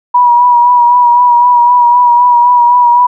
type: tone with vibrato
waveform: sine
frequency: 969 Hz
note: B5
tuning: 33 cents flat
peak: -3 dBFS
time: 0.14-3.07 s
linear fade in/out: 10 ms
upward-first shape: sine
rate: 3.9 Hz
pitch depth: 29 cents each way
effects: none